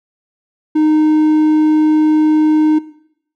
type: tone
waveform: triangle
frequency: 308.4 Hz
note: D#4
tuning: 15 cents flat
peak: -7 dBFS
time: 0.75-2.79 s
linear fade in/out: 10 ms
effects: noise-tail reverb RT60 0.7 s tail -17 dB re dry